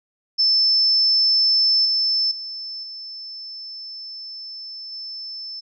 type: tone with level steps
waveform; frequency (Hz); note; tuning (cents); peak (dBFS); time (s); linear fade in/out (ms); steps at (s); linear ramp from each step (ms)
sine; 5280; E8; +2; -14 / -17 / -29 / -32 / -30; 0.38-5.61; 20; 1.85 / 2.31 / 2.83 / 4.92; 5
effects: none